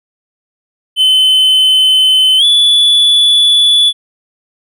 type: tone with pitch glide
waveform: triangle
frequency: 3050 to 3443 Hz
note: G7 to A7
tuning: -48 to -38 cents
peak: -4 dBFS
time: 0.96-3.93 s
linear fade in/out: 50 ms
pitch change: +210 cents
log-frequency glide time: 2.38-2.44 s
effects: none